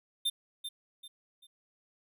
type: tone with echo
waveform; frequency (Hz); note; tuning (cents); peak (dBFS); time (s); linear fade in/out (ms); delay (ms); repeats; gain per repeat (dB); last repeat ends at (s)
square; 3598; A7; +38; -28; 0.25-0.3; 10; 390; 3; -9; 1.47
effects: none